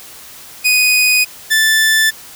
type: tone pair in turn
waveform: sawtooth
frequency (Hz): 2489 / 1760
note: D#7 / A6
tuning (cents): 0 / 0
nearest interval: tritone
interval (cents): 600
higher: first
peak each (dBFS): -6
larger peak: neither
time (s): 0.64-1.25 / 1.5-2.11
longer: neither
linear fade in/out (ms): 20
effects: white hiss -36 dBFS RMS until 2.35 s